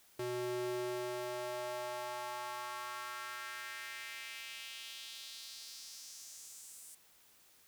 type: tone with high-pass filter sweep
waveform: square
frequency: 122.9 Hz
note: B2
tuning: 8 cents flat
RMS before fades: -43 dBFS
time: 0.19-6.95 s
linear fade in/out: 5 ms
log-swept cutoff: 280 to 8900 Hz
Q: 2.3
effects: white hiss -65 dBFS RMS until 7.67 s